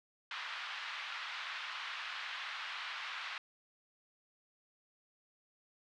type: band-pass noise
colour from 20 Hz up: pink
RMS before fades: -43 dBFS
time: 0.31-3.38 s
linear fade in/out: 2 ms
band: 1100 to 3800 Hz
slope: 24 dB/octave
effects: none